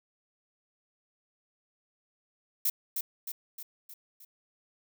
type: noise with echo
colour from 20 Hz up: violet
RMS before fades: -27 dBFS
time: 2.65-2.7 s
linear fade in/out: 5 ms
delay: 310 ms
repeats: 5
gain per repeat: -5 dB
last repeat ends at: 4.25 s
effects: none